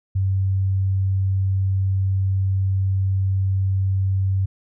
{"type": "tone", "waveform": "sine", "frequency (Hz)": 96, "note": "G2", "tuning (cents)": -36, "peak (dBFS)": -17, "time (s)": [0.15, 4.46], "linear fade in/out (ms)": 10, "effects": []}